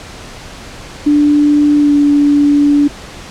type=tone with pitch glide; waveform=sine; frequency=293.7 to 289.2 Hz; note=D4 to D4; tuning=0 to -27 cents; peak=-6 dBFS; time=1.06-2.88 s; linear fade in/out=10 ms; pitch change=-27 cents; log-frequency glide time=1.77-1.94 s; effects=pink hiss -31 dBFS RMS until 3.3 s + low-pass 7000 Hz 12 dB/octave